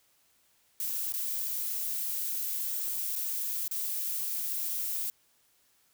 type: noise with dropouts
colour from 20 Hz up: violet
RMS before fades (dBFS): -33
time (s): 0.8-5.1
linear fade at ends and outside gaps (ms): 1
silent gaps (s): 1.123-1.138 / 3.155-3.161 / 3.679-3.712
effects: white hiss -68 dBFS RMS until 5.93 s